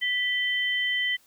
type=tone pair together; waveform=sine; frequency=1975.5 / 3084 Hz; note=B6 / G7; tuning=0 / -29 cents; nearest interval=minor sixth; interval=771 cents; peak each=-25 / -28 dBFS; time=0.01-1.17 s; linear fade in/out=20 ms; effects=white hiss -61 dBFS RMS until 1.26 s